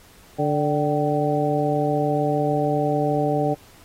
harmonic tone with a mistuned harmonic, 146.83 Hz, D3, in tune, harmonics 1 / 2 / 3 / 4 / 5, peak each -25 / -25 / -25 / -25 / -25 dBFS, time 0.38-3.55 s, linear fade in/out 20 ms, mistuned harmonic 5, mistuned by +73 cents, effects pink hiss -51 dBFS RMS until 3.84 s + AAC 48 kbps

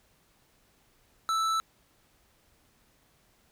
sine tone with hard clipping, 1318.5 Hz, E6, in tune, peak -27 dBFS, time 1.29-1.6 s, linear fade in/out 0 ms, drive 12 dB, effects pink hiss -66 dBFS RMS until 3.51 s

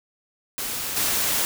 white noise with level steps, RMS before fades -29 / -23 dBFS, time 0.58-1.45 s, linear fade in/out 0 ms, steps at 0.96 s, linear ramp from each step 10 ms, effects none

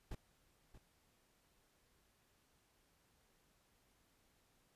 brown noise with echo, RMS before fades -44 dBFS, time 0.11-0.15 s, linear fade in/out 5 ms, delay 630 ms, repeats 1, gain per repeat -13 dB, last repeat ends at 0.78 s, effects pink hiss -75 dBFS RMS until 4.75 s + resampled to 32000 Hz

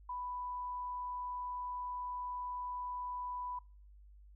sine tone, 991 Hz, B5, 6 cents sharp, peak -38 dBFS, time 0.09-3.59 s, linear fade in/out 5 ms, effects noise-tail reverb RT60 0.4 s tail -25 dB re dry + added 50 Hz sine -55 dBFS peak until 4.35 s

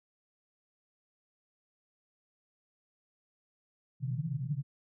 pink band-pass noise, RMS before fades -34 dBFS, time 4-4.63 s, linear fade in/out 50 ms, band 130 to 160 Hz, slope 96 dB/octave, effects none

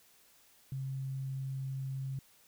sine tone, 134 Hz, C3, 42 cents sharp, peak -35 dBFS, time 0.72-2.19 s, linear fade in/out 2 ms, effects white hiss -64 dBFS RMS until 2.47 s

